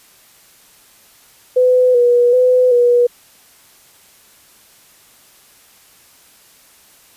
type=tone with vibrato; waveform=sine; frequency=493.9 Hz; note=B4; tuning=in tune; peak=-8 dBFS; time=1.56-3.07 s; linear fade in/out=10 ms; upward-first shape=square; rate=1.3 Hz; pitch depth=34 cents each way; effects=white hiss -48 dBFS RMS until 7.16 s + resampled to 32000 Hz